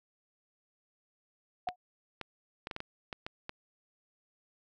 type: tone with exponential decay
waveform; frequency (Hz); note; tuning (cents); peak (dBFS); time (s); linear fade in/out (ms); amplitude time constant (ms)
sine; 726; F#5; -33; -28; 1.67-1.76; 5; 18
type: clicks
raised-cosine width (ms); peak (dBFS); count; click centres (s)
0.3; -22; 9; 1.688 / 2.213 / 2.671 / 2.712 / 2.764 / 2.804 / 3.128 / 3.265 / 3.494
effects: none

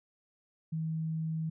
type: tone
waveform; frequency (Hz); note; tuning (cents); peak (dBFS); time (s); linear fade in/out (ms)
sine; 160; D#3; +49; -31; 0.72-1.5; 10
effects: none

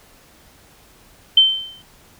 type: tone with exponential decay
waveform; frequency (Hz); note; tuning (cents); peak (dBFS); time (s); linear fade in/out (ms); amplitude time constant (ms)
sine; 3098; G7; -21; -5; 1.37-1.82; 5; 96
effects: pink hiss -50 dBFS RMS until 2.19 s

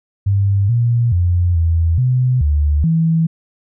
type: tone with pitch steps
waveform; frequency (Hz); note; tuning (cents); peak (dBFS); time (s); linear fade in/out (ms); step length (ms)
sine; 99.2 / 118.5 / 88.1 / 82.9 / 126.8 / 73.8 / 163.2; G2 / A#2 / F2 / E2 / B2 / D2 / E3; +21 / +29 / +16 / +10 / +46 / +9 / -17; -11; 0.26-3.27; 10; 430
effects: none

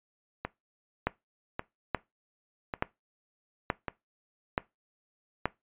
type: two click trains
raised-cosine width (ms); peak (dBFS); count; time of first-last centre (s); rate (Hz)
0.5; -17 / -11; 4 / 6; 0.45-3.882 / 1.07-5.456; 0.874 / 1.14
effects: noise-tail reverb RT60 0.2 s tail -20 dB re dry + resampled to 8000 Hz

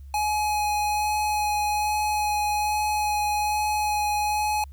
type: tone with vibrato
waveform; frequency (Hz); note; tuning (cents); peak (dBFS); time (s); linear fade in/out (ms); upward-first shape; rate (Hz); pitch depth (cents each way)
square; 840; G#5; +19; -23; 0.14-4.64; 2; sine; 1.2; 9
effects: added 69 Hz sine -39 dBFS peak until 4.72 s + white hiss -68 dBFS RMS until 4.72 s

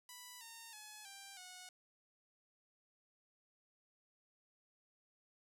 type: tone with pitch steps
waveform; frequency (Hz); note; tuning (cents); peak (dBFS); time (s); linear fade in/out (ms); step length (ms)
5% pulse; 988 / 916.5 / 850.2 / 788.7 / 731.7; B5 / A#5 / G#5 / G5 / F#5; 0 / -30 / +40 / +10 / -20; -40; 0.09-1.69; 2; 320
effects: none

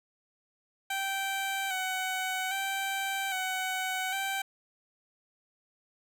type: tone with vibrato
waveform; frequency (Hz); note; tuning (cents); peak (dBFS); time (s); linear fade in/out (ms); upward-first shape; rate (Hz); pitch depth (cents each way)
15% pulse; 764; G5; -45; -24; 0.9-4.42; 5; square; 0.62; 34
effects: none

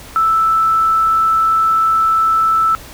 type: tone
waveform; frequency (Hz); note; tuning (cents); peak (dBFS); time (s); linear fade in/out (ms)
sine; 1318.5; E6; 0; -10; 0.16-2.75; 0
effects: added 60 Hz sine -42 dBFS peak until 2.93 s + pink hiss -36 dBFS RMS until 2.93 s

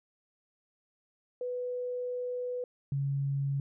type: tone pair in turn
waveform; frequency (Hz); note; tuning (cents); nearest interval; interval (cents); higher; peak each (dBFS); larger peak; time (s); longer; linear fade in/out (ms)
sine; 495.3 / 138.99; B4 / C#3; +5 / +5; octave + minor seventh; 2200; first; -32 / -28; second; 1.41-2.64 / 2.92-3.6; first; 2
effects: none

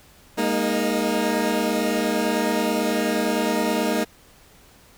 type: chord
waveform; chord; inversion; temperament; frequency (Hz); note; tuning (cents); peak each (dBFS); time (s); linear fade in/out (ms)
20% pulse; Ab suspended second; none; equal with one note detuned; 204.1 / 233.1 / 311.1; Ab3 / Bb3 / Eb4; -30 / 0 / 0; -21 / -19 / -20; 0.37-4.05; 20
effects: pink hiss -52 dBFS RMS until 4.97 s

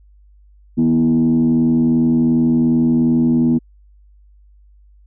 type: tone with frequency modulation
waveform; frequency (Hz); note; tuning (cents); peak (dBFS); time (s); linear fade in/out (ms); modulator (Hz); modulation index
sine; 242.8; B3; -29; -10; 0.77-3.59; 20; 82.7; 0.72
effects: tanh soft clip ceiling -7 dBFS + added 50 Hz sine -45 dBFS peak until 5.06 s

